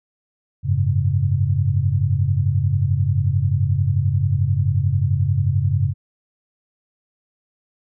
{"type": "chord", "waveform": "sine", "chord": "F# suspended second", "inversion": "none", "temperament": "equal with one note detuned", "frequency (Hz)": [92.5, 103.83, 137.08], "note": ["F#2", "G#2", "C#3"], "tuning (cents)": [0, 0, -19], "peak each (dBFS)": -20, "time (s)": [0.63, 5.94], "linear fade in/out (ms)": 50, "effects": []}